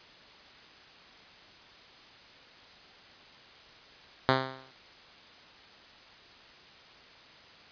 5% pulse tone with exponential decay, 131.7 Hz, C3, 12 cents sharp, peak -8 dBFS, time 4.29-4.71 s, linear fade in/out 0 ms, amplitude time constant 90 ms, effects white hiss -53 dBFS RMS until 7.71 s + resampled to 11025 Hz

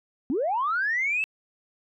sine linear sweep, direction up, 231.8 to 2667 Hz, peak -22 dBFS, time 0.3-1.24 s, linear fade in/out 0 ms, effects tanh soft clip ceiling -18 dBFS

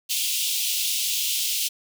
pink high-pass noise, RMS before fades -25 dBFS, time 0.09-1.69 s, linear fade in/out 20 ms, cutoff 2700 Hz, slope 48 dB/octave, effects none

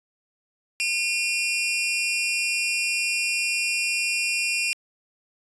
sawtooth tone pair together, 2431 / 2731 Hz, D#7 / F7, -41 / -39 cents, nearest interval major second, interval 202 cents, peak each -22 dBFS, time 0.8-4.73 s, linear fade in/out 0 ms, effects resampled to 24000 Hz

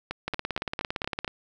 two click trains, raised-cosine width 0.3 ms, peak -15 / -13 dBFS, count 6 / 18, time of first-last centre 0.11-1.278 / 0.28-1.246 s, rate 4.28 / 17.6 Hz, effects none

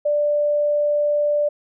sine tone, 589 Hz, D5, 5 cents sharp, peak -16 dBFS, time 0.05-1.49 s, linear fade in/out 10 ms, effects none

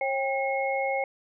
sine tone cluster, 541 / 794 / 2167 Hz, C#5 / G5 / C#7, -42 / +22 / -40 cents, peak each -28 / -29 / -31 dBFS, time 0.01-1.04 s, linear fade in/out 2 ms, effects none

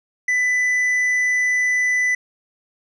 triangle tone with tanh clipping, 1994 Hz, B6, 16 cents sharp, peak -17 dBFS, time 0.28-2.15 s, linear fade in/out 5 ms, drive 9 dB, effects none

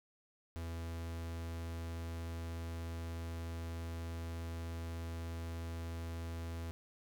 45% pulse tone, 83.3 Hz, E2, 19 cents sharp, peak -40 dBFS, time 0.56-6.71 s, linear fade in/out 0 ms, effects none

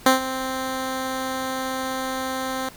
10% pulse tone with ADSR envelope, 261.6 Hz, C4, in tune, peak -3 dBFS, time 0.06-2.69 s, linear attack 4 ms, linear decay 130 ms, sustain -14 dB, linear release 4 ms, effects pink hiss -45 dBFS RMS until 2.76 s

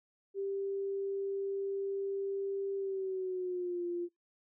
sine tone with pitch glide, 393.6 to 348.6 Hz, G4 to F4, +7 to -3 cents, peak -33 dBFS, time 0.34-4.09 s, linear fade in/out 50 ms, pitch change -210 cents, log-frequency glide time 2.76-3.85 s, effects noise-tail reverb RT60 0.2 s tail -26 dB re dry

